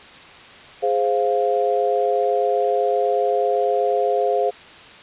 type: chord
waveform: sine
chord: F minor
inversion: first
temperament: equal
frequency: 415.3 / 523.3 / 698.5 Hz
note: Ab4 / C5 / F5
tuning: 0 / 0 / 0 cents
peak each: -21 dBFS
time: 0.82-4.51 s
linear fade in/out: 20 ms
effects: white hiss -42 dBFS RMS until 5.02 s + resampled to 8000 Hz